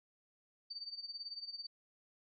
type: tone with tremolo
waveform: sine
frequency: 4600 Hz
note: D8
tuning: 37 cents flat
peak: -40 dBFS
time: 0.7-1.67 s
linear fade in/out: 10 ms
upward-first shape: sine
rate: 18 Hz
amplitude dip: 80%
effects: none